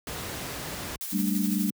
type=noise; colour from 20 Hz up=pink; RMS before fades=-35 dBFS; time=0.07-0.96 s; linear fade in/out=2 ms
type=noise with tremolo; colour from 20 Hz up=blue; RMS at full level=-33 dBFS; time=1.01-1.7 s; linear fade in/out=0 ms; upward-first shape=triangle; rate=12 Hz; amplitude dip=45%
type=chord; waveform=sine; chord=G suspended second; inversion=none; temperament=just; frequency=196 / 220.5 / 294 Hz; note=G3 / A3 / D4; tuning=0 / +4 / +2 cents; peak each=-26 / -29 / -31 dBFS; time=1.12-1.71 s; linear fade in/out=20 ms
effects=high-pass 60 Hz 12 dB/octave